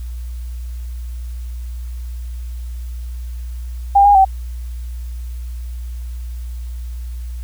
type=tone with pitch steps; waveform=sine; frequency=799 / 815 / 770 Hz; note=G5 / G#5 / G5; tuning=+33 / -33 / -31 cents; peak=-6 dBFS; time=3.95-4.25 s; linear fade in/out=10 ms; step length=100 ms; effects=added 60 Hz sine -24 dBFS peak until 7.43 s + white hiss -49 dBFS RMS until 7.43 s